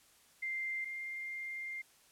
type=tone pair in turn; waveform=sine; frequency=2093 / 2106 Hz; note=C7 / C7; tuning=0 / +11 cents; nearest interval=unison; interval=11 cents; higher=second; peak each=-35 / -39 dBFS; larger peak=first; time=0.42-0.85 / 0.85-1.82 s; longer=second; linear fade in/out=10 ms; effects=white hiss -65 dBFS RMS until 2.11 s + low-pass 12000 Hz 12 dB/octave